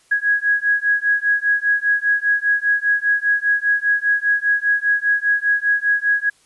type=beating tone pair; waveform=sine; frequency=1657 / 1662 Hz; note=G#6 / G#6; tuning=-4 / +1 cents; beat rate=5 Hz; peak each=-18 dBFS; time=0.11-6.3 s; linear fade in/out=10 ms; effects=white hiss -56 dBFS RMS until 6.45 s + resampled to 24000 Hz

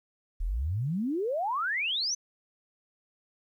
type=exponential sweep; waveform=sine; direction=up; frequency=35.86 to 6272 Hz; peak=-27 dBFS; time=0.4-2.15 s; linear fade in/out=10 ms; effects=11-bit

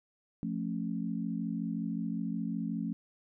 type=chord; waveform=sine; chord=F augmented; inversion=none; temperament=equal with one note detuned; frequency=174.61 / 220 / 273.8 Hz; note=F3 / A3 / C#4; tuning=0 / 0 / -21 cents; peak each=-36 / -35 / -38 dBFS; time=0.43-2.93 s; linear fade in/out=0 ms; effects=none

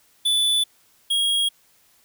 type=tone pair in turn; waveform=square; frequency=3479 / 3284 Hz; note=A7 / G#7; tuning=-20 / -20 cents; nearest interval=minor second; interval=100 cents; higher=first; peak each=-18 / -19 dBFS; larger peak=first; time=0.25-0.64 / 1.1-1.49 s; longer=neither; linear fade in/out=10 ms; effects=white hiss -59 dBFS RMS until 2.04 s

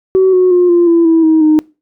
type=tone with pitch steps; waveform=sine; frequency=377.7 / 366.9 / 356.5 / 346.4 / 336.5 / 326.9 / 317.6 / 308.6 Hz; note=F#4 / F#4 / F4 / F4 / E4 / E4 / D#4 / D#4; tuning=+36 / -15 / +36 / -14 / +36 / -14 / +36 / -14 cents; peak=-4 dBFS; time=0.15-1.59 s; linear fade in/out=0 ms; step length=180 ms; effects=noise-tail reverb RT60 0.3 s tail -25 dB re dry + tanh soft clip ceiling -2 dBFS

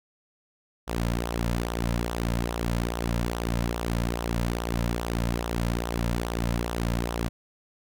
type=tone with flanger; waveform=sawtooth; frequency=58.27 Hz; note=A#1; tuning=in tune; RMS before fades=-28 dBFS; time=0.87-7.29 s; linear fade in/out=20 ms; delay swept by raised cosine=0.42 to 2.72 ms; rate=2.4 Hz; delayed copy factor=-0.6; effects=none

